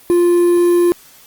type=tone with quantisation; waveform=triangle; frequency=349.2 Hz; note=F4; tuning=in tune; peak=-7 dBFS; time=0.1-0.92 s; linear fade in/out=0 ms; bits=5; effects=white hiss -44 dBFS RMS until 1.26 s + Opus 24 kbps